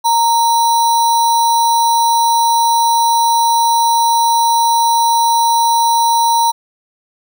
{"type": "tone with sample-and-hold", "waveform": "sine", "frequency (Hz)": 927, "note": "A#5", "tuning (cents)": -10, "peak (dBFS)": -9, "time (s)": [0.04, 6.52], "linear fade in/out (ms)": 20, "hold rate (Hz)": 4900, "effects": []}